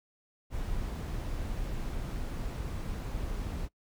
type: noise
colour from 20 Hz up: brown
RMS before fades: -35 dBFS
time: 0.5-3.69 s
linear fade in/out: 50 ms
effects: noise-tail reverb RT60 0.1 s tail -22 dB re dry